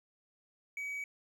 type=tone; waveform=triangle; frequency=2271 Hz; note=C#7; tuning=41 cents sharp; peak=-35 dBFS; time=0.77-1.04 s; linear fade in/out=2 ms; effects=12-bit